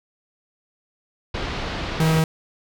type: low-pass noise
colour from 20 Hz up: pink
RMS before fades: -28 dBFS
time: 1.34-2.2 s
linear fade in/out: 5 ms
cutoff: 4500 Hz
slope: 24 dB/octave
type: tone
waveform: 45% pulse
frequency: 159.7 Hz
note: D#3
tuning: 45 cents sharp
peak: -16 dBFS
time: 2-2.24 s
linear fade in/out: 2 ms
effects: none